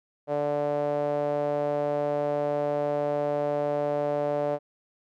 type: tone with band-pass filter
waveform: sawtooth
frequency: 146.1 Hz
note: D3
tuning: 9 cents flat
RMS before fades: -27 dBFS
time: 0.27-4.59 s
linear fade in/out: 50 ms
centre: 590 Hz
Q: 4.1
effects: none